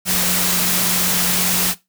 sine tone in noise, 180.7 Hz, F#3, 41 cents flat, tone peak -24 dBFS, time 0.05-1.75 s, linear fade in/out 50 ms, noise white, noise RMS -18 dBFS, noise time 0.05-1.75 s, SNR -9 dB, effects noise-tail reverb RT60 0.2 s tail -18 dB re dry

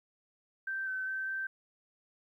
sine tone with pitch steps, 1562 / 1529 / 1548 / 1558 Hz, G6 / G6 / G6 / G6, -7 / -44 / -22 / -11 cents, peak -33 dBFS, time 0.67-1.47 s, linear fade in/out 5 ms, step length 200 ms, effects 12-bit

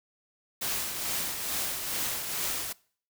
white noise with tremolo, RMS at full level -30 dBFS, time 0.61-2.73 s, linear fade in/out 10 ms, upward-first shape triangle, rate 2.3 Hz, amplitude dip 50%, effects noise-tail reverb RT60 0.5 s tail -23 dB re dry

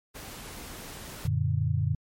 pink noise, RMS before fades -42 dBFS, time 0.14-1.28 s, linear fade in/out 20 ms
sine chord, Gb augmented, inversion none, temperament equal, 92.5 / 116.54 / 146.83 Hz, Gb2 / Bb2 / D3, 0 / 0 / 0 cents, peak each -28 dBFS, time 1.25-1.95 s, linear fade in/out 5 ms
effects MP3 64 kbps

